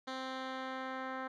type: tone with low-pass filter sweep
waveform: 10% pulse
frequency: 261.6 Hz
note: C4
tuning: in tune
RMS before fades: -41 dBFS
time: 0.07-1.28 s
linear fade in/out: 10 ms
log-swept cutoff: 4300 to 1800 Hz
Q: 1.4
effects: none